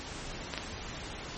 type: clicks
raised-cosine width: 0.2 ms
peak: -16 dBFS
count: 2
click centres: 0.538 / 0.577 s
effects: pink hiss -41 dBFS RMS until 1.37 s + MP3 32 kbps